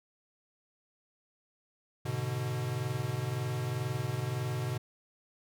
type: chord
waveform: square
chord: G# diminished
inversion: none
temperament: equal with one note detuned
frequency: 103.83 / 124.83 / 146.83 Hz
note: G#2 / B2 / D3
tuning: 0 / +19 / 0 cents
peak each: -40 / -34 / -39 dBFS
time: 2.05-4.78 s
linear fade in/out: 10 ms
effects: none